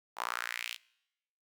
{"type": "tone with high-pass filter sweep", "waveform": "sawtooth", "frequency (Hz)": 59, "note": "A#1", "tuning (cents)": 22, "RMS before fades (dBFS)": -38, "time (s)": [0.16, 0.78], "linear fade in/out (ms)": 50, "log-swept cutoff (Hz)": [880, 3200], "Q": 3.3, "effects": ["noise-tail reverb RT60 0.9 s tail -24 dB re dry"]}